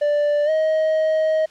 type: tone with pitch glide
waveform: triangle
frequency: 587.3 to 629.5 Hz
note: D5 to D#5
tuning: 0 to +20 cents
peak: -14 dBFS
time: 0.01-1.46 s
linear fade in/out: 10 ms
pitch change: +120 cents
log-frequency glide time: 0.45-0.5 s
effects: white hiss -50 dBFS RMS until 1.5 s + low-pass 5000 Hz 12 dB/octave